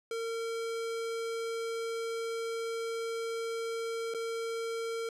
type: tone with dropouts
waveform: square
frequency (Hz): 457.1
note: A#4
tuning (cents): -34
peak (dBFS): -34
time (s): 0.11-5.09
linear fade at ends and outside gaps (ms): 2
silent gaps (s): 4.139-4.146
effects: low-pass 10000 Hz 12 dB/octave